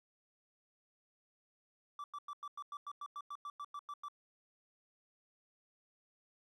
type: tone bursts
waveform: triangle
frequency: 1162 Hz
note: D6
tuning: 19 cents flat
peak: -40 dBFS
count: 15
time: 1.99-4.084 s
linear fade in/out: 2 ms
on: 50 ms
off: 96 ms
effects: none